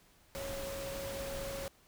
sine tone in noise, 550 Hz, C#5, 14 cents flat, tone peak -40 dBFS, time 0.35-1.68 s, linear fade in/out 0 ms, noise pink, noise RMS -43 dBFS, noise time 0.35-1.68 s, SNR 0 dB, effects pink hiss -65 dBFS RMS until 1.87 s

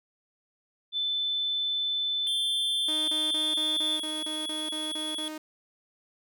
sine tone, 3520 Hz, A7, in tune, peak -26 dBFS, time 0.92-4 s, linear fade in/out 50 ms
square tone with pitch glide, 3216 to 3372 Hz, G7 to G#7, +44 to +26 cents, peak -32 dBFS, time 2.27-5.28 s, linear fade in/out 0 ms, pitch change +82 cents, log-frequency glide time 3.26-4.1 s
sawtooth tone bursts, 309.5 Hz, D#4, 9 cents flat, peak -32 dBFS, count 11, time 2.88-5.38 s, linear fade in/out 5 ms, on 200 ms, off 30 ms
effects none

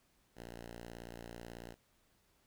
5% pulse tone, 58.27 Hz, A#1, in tune, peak -36 dBFS, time 0.35-1.76 s, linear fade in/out 50 ms, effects pink hiss -73 dBFS RMS until 2.46 s

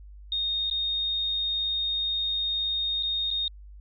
sine tone with dropouts, 3699 Hz, A#7, 14 cents flat, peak -25 dBFS, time 0.32-3.48 s, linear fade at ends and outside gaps 2 ms, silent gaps 0.7-0.711 / 3.027-3.032 / 3.305-3.311 s, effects added 50 Hz sine -43 dBFS peak until 3.8 s

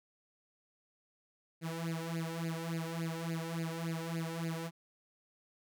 sawtooth tone with flanger, 164.81 Hz, E3, in tune, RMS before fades -38 dBFS, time 1.61-4.71 s, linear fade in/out 50 ms, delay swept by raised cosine 0.43 to 2.23 ms, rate 3.5 Hz, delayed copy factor +0.95, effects none

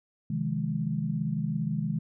sine chord, F minor seventh, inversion second, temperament just, 130.96 / 157.15 / 174.61 / 209.5 Hz, C3 / Eb3 / F3 / Ab3, +2 / +18 / 0 / +15 cents, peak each -34 / -30 / -36 / -32 dBFS, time 0.3-1.99 s, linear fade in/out 5 ms, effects none

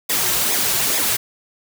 white noise with flanger, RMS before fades -19 dBFS, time 0.09-1.17 s, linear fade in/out 10 ms, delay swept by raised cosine 0.68 to 4.18 ms, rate 2.3 Hz, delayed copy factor -0.65, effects none

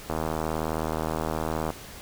click train, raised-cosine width 1 ms, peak -14 dBFS, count 128, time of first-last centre 0.1-1.704 s, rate 79.2 Hz, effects pink hiss -43 dBFS RMS until 2.01 s

